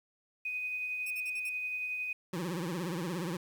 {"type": "tone with tremolo", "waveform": "sine", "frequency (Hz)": 2497, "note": "D#7", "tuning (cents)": 6, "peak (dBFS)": -32, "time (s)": [0.45, 2.13], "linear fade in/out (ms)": 5, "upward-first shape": "triangle", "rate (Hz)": 11, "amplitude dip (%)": 30}
{"type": "tone bursts", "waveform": "5% pulse", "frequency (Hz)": 2700, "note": "E7", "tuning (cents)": 41, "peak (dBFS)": -35, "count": 5, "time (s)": [1.06, 1.494], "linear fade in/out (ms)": 5, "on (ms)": 46, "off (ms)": 51}
{"type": "tone with vibrato", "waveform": "25% pulse", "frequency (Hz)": 173.1, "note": "F3", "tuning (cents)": -15, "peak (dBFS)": -30, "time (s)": [2.33, 3.37], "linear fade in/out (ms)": 5, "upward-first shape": "triangle", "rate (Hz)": 17, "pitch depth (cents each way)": 190}
{"effects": ["10-bit"]}